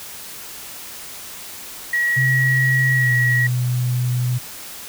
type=tone; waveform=sine; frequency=1913 Hz; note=A#6; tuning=44 cents sharp; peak=-16 dBFS; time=1.93-3.47 s; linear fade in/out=5 ms
type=tone with pitch glide; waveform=sine; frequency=130.81 to 124.04 Hz; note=C3 to B2; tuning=0 to +8 cents; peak=-17 dBFS; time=2.16-4.39 s; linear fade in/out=20 ms; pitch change=-92 cents; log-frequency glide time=2.93-3.13 s
effects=white hiss -35 dBFS RMS until 4.88 s